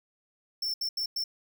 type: tone bursts at uneven times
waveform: square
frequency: 5390 Hz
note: E8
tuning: 38 cents sharp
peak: -29 dBFS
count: 4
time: 0.62-0.74 / 0.81-0.89 / 0.97-1.06 / 1.16-1.24 s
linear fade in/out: 5 ms
effects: none